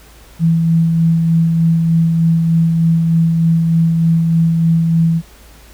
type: tone with tremolo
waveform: sine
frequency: 164.81 Hz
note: E3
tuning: in tune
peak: -8 dBFS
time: 0.39-5.22 s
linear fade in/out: 50 ms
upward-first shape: sine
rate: 3.3 Hz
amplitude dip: 30%
effects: added 55 Hz sine -41 dBFS peak until 5.73 s + pink hiss -44 dBFS RMS until 5.73 s